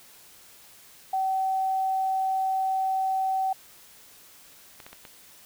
sine tone, 764 Hz, G5, 45 cents flat, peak -23 dBFS, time 1.13-3.53 s, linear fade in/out 5 ms
clicks, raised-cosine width 0.3 ms, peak -27 dBFS, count 4, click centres 4.802 / 4.865 / 4.93 / 5.052 s
effects white hiss -52 dBFS RMS until 5.45 s

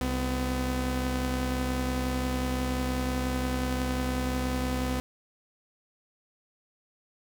sawtooth tone pair together, 65.8 / 252.3 Hz, C2 / B3, +10 / +37 cents, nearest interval octave + major seventh, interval 2327 cents, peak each -26 dBFS, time 0.01-5 s, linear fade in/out 0 ms, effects none

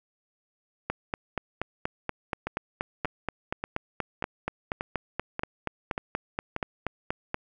two click trains, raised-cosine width 0.5 ms, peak -13 / -15 dBFS, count 28 / 8, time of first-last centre 0.9-7.344 / 2.47-6.564 s, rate 4.19 / 1.71 Hz, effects none

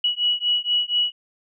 sine beating tone pair, 2926 / 2930.2 Hz, F#7 / F#7, -20 / -17 cents, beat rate 4.2 Hz, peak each -22 dBFS, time 0.04-1.12 s, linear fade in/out 5 ms, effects none

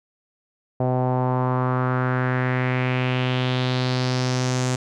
sawtooth tone with low-pass filter sweep, 127.2 Hz, C3, 48 cents flat, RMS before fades -22 dBFS, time 0.8-4.76 s, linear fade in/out 5 ms, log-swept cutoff 690 to 7300 Hz, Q 3, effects none

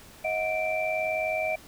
sine tone cluster, 632 / 731 / 2346 Hz, D#5 / F#5 / D7, +27 / -21 / -2 cents, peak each -28 / -33 / -30 dBFS, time 0.24-1.56 s, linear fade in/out 10 ms, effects pink hiss -50 dBFS RMS until 1.67 s

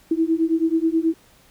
sine beating tone pair, 321.2 / 330.5 Hz, E4 / E4, -45 / +5 cents, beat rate 9.3 Hz, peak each -20 dBFS, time 0.11-1.14 s, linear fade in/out 5 ms, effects pink hiss -54 dBFS RMS until 1.5 s

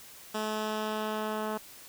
10% pulse tone with low-pass filter sweep, 215.4 Hz, A3, 37 cents flat, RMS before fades -33 dBFS, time 0.34-1.58 s, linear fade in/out 10 ms, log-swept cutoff 10000 to 1800 Hz, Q 0.71, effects white hiss -50 dBFS RMS until 1.88 s

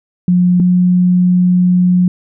sine tone pair in turn, 178.9 / 180.04 Hz, F3 / F#3, +42 / -47 cents, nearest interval unison, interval 11 cents, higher second, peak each -7 dBFS, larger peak neither, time 0.28-0.6 / 0.6-2.08 s, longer second, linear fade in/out 2 ms, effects none

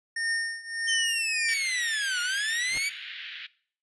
square tone with tremolo, 1828 Hz, A#6, 34 cents flat, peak -25 dBFS, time 0.16-1.54 s, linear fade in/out 5 ms, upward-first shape triangle, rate 1.6 Hz, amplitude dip 90%
sawtooth linear two-way sweep, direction down then up, 3126 to 1411 to 2315 Hz, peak -23 dBFS, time 0.87-2.9 s, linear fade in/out 20 ms, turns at 2.21 s
white band-pass noise, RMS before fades -40 dBFS, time 1.48-3.47 s, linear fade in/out 10 ms, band 1600 to 3700 Hz, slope 48 dB/octave
pink noise with exponential growth, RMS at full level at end -36 dBFS, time 2.64-2.78 s, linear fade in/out 2 ms, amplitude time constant 29 ms
effects noise-tail reverb RT60 0.5 s tail -20 dB re dry + resampled to 24000 Hz

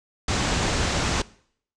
pink low-pass noise, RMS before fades -24 dBFS, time 0.28-1.22 s, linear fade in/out 5 ms, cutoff 7900 Hz, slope 48 dB/octave, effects noise-tail reverb RT60 0.6 s tail -21 dB re dry

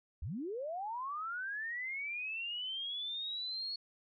sine linear sweep, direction up, 55 to 4376 Hz, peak -37 dBFS, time 0.22-3.76 s, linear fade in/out 5 ms, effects none

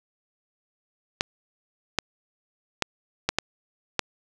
clicks, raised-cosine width 0.2 ms, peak -4 dBFS, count 6, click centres 1.209 / 1.987 / 2.823 / 3.29 / 3.386 / 3.993 s, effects none

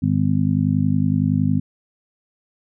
harmonic tone, 50.8 Hz, G#1, 38 cents flat, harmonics 2 / 3 / 4 / 5, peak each -22 / -20 / -22 / -21 dBFS, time 0.02-1.6 s, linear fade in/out 10 ms, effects none

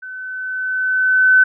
sine tone with level ramp, 1516 Hz, F#6, 42 cents sharp, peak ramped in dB -29 to -6 dBFS, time 0.02-1.44 s, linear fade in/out 10 ms, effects none

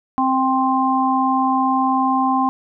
harmonic tone, 262.6 Hz, C4, 6 cents sharp, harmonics 1 / 3 / 4, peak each -19 / -19 / -19 dBFS, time 0.18-2.49 s, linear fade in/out 0 ms, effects none

